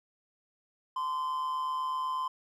triangle tone with amplitude modulation, 1031 Hz, C6, 26 cents flat, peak -26 dBFS, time 0.96-2.28 s, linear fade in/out 5 ms, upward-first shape sine, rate 148 Hz, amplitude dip 45%, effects none

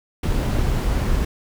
brown noise, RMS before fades -20 dBFS, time 0.23-1.25 s, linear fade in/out 5 ms, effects none

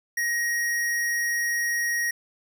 square tone, 1885 Hz, A#6, 19 cents sharp, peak -24 dBFS, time 0.17-2.11 s, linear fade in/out 5 ms, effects none

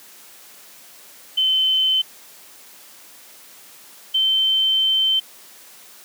sine tone pair in turn, 3066 / 3096 Hz, G7 / G7, -39 / -22 cents, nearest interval unison, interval 17 cents, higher second, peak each -15 dBFS, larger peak neither, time 1.37-2.02 / 4.14-5.2 s, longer second, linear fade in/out 10 ms, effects white hiss -45 dBFS RMS until 6.04 s + high-pass 200 Hz 12 dB/octave

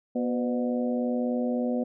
harmonic tone with a mistuned harmonic, 121.5 Hz, B2, 28 cents flat, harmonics 2 / 3 / 4 / 5 / 6, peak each -26 / -38 / -31 / -35 / -40 dBFS, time 0.15-1.84 s, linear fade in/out 10 ms, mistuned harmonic 4, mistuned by +63 cents, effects none

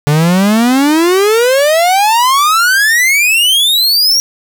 45% pulse exponential sweep, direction up, 143.2 to 5720 Hz, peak -7 dBFS, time 0.07-4.2 s, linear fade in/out 0 ms, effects none

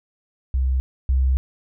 sine tone pair in turn, 65 / 65.33 Hz, C2 / C2, -11 / -2 cents, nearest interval unison, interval 9 cents, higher second, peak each -17 / -15 dBFS, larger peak second, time 0.54-0.8 / 1.09-1.37 s, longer second, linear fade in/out 0 ms, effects none

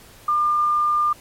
sine tone, 1200 Hz, D6, 37 cents sharp, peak -16 dBFS, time 0.28-1.13 s, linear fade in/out 5 ms, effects pink hiss -47 dBFS RMS until 1.2 s + MP3 64 kbps

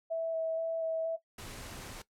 sine tone with vibrato, 652 Hz, E5, 19 cents flat, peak -30 dBFS, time 0.1-1.17 s, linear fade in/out 20 ms, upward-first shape square, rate 2.1 Hz, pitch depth 10 cents each way
pink noise, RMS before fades -45 dBFS, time 1.38-2.02 s, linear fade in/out 5 ms
effects noise-tail reverb RT60 0.1 s tail -17 dB re dry + low-pass 12000 Hz 12 dB/octave

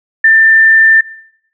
sine tone, 1786 Hz, A6, 25 cents sharp, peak -3 dBFS, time 0.24-1.01 s, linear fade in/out 5 ms, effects noise-tail reverb RT60 0.8 s tail -23 dB re dry

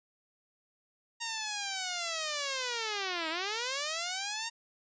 5% pulse linear two-way sweep, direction down then up, 932.3 to 311.1 to 932.3 Hz, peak -21 dBFS, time 1.2-4.5 s, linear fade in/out 20 ms, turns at 3.29 s, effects resampled to 16000 Hz

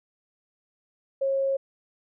sine tone, 543 Hz, C#5, 36 cents flat, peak -22 dBFS, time 1.21-1.57 s, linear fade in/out 10 ms, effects none

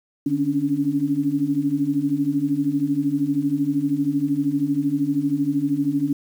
sine tone cluster, 148 / 275.4 / 288.2 Hz, D3 / C#4 / D4, +14 / -11 / -33 cents, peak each -29 / -23 / -21 dBFS, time 0.26-6.13 s, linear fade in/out 5 ms, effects 8-bit

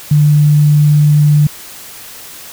sine tone, 148.5 Hz, D3, 20 cents sharp, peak -5 dBFS, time 0.11-1.47 s, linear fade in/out 5 ms, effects white hiss -32 dBFS RMS until 2.52 s

